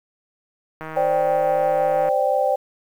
click train, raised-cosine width 0.5 ms, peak -17 dBFS, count 203, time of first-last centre 0.81-2.088 s, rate 158 Hz
sine chord, C suspended second, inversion none, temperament equal, 523.3 / 587.3 / 784 Hz, C5 / D5 / G5, 0 / 0 / 0 cents, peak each -21 dBFS, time 0.96-2.56 s, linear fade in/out 10 ms
effects low-pass 2000 Hz 12 dB/octave + 8-bit

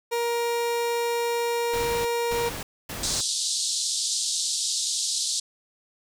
30% pulse tone, 471.1 Hz, A#4, 18 cents sharp, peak -21 dBFS, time 0.11-2.5 s, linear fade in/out 20 ms
pink noise bursts, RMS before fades -34 dBFS, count 3, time 1.73-3.21 s, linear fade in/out 5 ms, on 320 ms, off 260 ms
pink band-pass noise, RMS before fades -27 dBFS, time 3.03-5.4 s, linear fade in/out 5 ms, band 3700 to 9100 Hz, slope 48 dB/octave
effects none

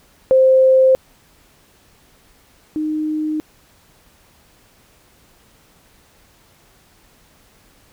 sine tone pair in turn, 523.3 / 308.1 Hz, C5 / D#4, 0 / -17 cents, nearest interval major sixth, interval 917 cents, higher first, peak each -8 / -18 dBFS, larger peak first, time 0.31-0.95 / 2.76-3.4 s, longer neither, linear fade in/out 0 ms, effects pink hiss -53 dBFS RMS until 7.92 s

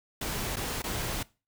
pink noise with dropouts, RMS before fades -33 dBFS, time 0.21-1.23 s, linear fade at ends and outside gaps 5 ms, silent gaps 0.559-0.567 / 0.821-0.839 s, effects noise-tail reverb RT60 0.3 s tail -21 dB re dry

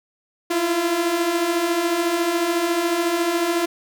sawtooth beating tone pair, 329.6 / 343.6 Hz, E4 / F4, 0 / -28 cents, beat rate 14 Hz, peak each -22 / -16 dBFS, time 0.5-3.66 s, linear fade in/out 10 ms, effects none

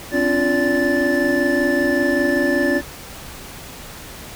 triangle tone cluster, 263.2 / 288.4 / 346.7 / 577 / 1755 Hz, C4 / D4 / F4 / D5 / A6, +10 / -31 / -13 / -31 / -5 cents, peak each -20 dBFS, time 0.11-2.82 s, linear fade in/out 50 ms, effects pink hiss -36 dBFS RMS until 4.35 s

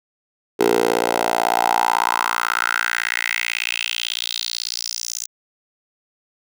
10% pulse tone with high-pass filter sweep, 58.1 Hz, A#1, 5 cents flat, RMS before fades -21 dBFS, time 0.59-5.27 s, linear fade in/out 20 ms, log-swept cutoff 410 to 6500 Hz, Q 4.1, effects none

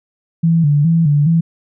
sine tone with vibrato, 155.4 Hz, D#3, 2 cents flat, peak -9 dBFS, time 0.43-1.41 s, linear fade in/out 10 ms, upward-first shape square, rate 2.4 Hz, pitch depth 110 cents each way, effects none

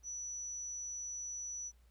sine tone, 5920 Hz, F#8, in tune, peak -40 dBFS, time 0.03-1.72 s, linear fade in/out 50 ms, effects added 59 Hz sine -62 dBFS peak until 1.9 s + pink hiss -75 dBFS RMS until 1.9 s

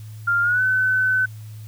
sine tone with pitch glide, 1396.9 to 1514.6 Hz, F6 to F#6, 0 to +40 cents, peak -16 dBFS, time 0.27-1.26 s, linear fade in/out 10 ms, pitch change +140 cents, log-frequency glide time 0.42-0.62 s, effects added 108 Hz sine -34 dBFS peak until 1.67 s + white hiss -52 dBFS RMS until 1.67 s

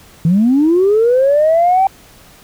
sine linear sweep, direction up, 155.56 to 784 Hz, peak -7 dBFS, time 0.25-1.87 s, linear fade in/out 2 ms, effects tanh soft clip ceiling -4 dBFS + pink hiss -43 dBFS RMS until 2.43 s

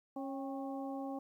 harmonic tone with a mistuned harmonic, 273.6 Hz, C#4, 23 cents flat, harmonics 1 / 2 / 3 / 4, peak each -40 / -45 / -45 / -53 dBFS, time 0.16-1.19 s, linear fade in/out 5 ms, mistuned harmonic 3, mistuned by -53 cents, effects 12-bit

